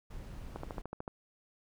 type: noise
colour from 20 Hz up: brown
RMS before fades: -45 dBFS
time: 0.1-0.82 s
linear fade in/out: 10 ms
type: click train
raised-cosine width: 1 ms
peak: -25 dBFS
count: 8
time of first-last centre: 0.56-1.079 s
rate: 13.5 Hz
effects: none